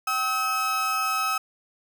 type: tone pair together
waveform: 35% pulse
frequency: 770.8 / 1284 Hz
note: G5 / E6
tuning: -29 / -46 cents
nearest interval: major sixth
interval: 883 cents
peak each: -31 / -22 dBFS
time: 0.07-1.38 s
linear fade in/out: 5 ms
effects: none